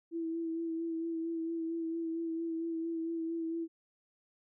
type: tone with vibrato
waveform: sine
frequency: 329.6 Hz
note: E4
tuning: in tune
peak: -33 dBFS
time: 0.11-3.68 s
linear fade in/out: 50 ms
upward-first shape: sine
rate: 4.4 Hz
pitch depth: 24 cents each way
effects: none